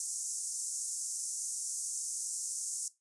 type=band-pass noise; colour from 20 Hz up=pink; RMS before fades=-38 dBFS; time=0-2.88 s; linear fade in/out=2 ms; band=6100 to 10000 Hz; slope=48 dB/octave; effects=noise-tail reverb RT60 0.2 s tail -17 dB re dry + resampled to 24000 Hz